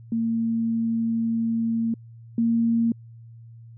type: tone pair in turn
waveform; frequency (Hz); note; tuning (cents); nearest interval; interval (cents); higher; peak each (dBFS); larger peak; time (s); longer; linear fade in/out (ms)
sine; 228 / 230.5; A#3 / A#3; -38 / -19; unison; 19; second; -21 / -18; second; 0.12-1.94 / 2.38-2.92; first; 2
effects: added 115 Hz sine -42 dBFS peak until 3.77 s